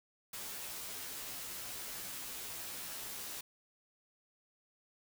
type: noise with comb filter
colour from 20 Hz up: white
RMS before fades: -44 dBFS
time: 0.33-3.41 s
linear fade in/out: 5 ms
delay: 13 ms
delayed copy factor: -0.8
effects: none